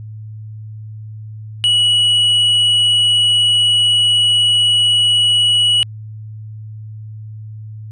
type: tone with tanh clipping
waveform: sine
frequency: 2929 Hz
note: F#7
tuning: 18 cents flat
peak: -11 dBFS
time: 1.64-5.83 s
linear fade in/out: 0 ms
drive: 5 dB
effects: added 108 Hz sine -28 dBFS peak until 7.91 s + resampled to 22050 Hz